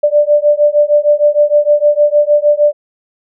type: beating tone pair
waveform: sine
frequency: 587.3 / 593.8 Hz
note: D5 / D5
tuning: 0 / +19 cents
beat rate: 6.5 Hz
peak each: -10 dBFS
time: 0.03-2.73 s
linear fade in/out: 10 ms
effects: none